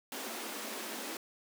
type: high-pass noise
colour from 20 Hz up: pink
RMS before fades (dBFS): -41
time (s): 0.12-1.17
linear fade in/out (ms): 2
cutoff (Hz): 210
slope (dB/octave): 96
effects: none